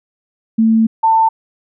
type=tone pair in turn; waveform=sine; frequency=223.4 / 893.6 Hz; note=A3 / A5; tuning=+27 / +27 cents; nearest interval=2 octaves; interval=2400 cents; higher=second; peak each=-8 dBFS; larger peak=neither; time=0.58-0.87 / 1.03-1.29 s; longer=first; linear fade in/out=10 ms; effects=none